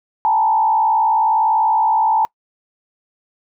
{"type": "tone with frequency modulation", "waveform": "sine", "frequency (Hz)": 880, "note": "A5", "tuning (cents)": 0, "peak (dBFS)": -12, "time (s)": [0.25, 2.25], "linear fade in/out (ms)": 0, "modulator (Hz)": 60.6, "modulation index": 0.92, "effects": ["noise-tail reverb RT60 0.1 s tail -25 dB re dry"]}